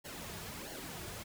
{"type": "noise with flanger", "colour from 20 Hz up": "pink", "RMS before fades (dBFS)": -45, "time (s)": [0.04, 1.24], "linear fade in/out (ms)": 20, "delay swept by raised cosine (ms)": [0.8, 3.9], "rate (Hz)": 1.5, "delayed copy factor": -0.65, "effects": []}